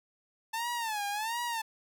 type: tone with vibrato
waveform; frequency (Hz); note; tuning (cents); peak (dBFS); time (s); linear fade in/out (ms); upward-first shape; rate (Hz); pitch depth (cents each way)
sawtooth; 882; A5; +4; -28; 0.53-1.62; 10; sine; 1.4; 150
effects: none